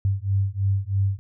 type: beating tone pair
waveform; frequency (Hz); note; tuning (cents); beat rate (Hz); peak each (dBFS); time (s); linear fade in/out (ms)
sine; 96.6 / 99.7; G2 / G2; -25 / +30; 3.1; -23 / -23; 0.05-1.19; 0
effects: none